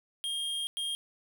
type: tone bursts at uneven times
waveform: square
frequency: 3226 Hz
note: G7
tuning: 49 cents sharp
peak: -32 dBFS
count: 2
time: 0.24-0.67 / 0.77-0.95 s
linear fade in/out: 0 ms
effects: none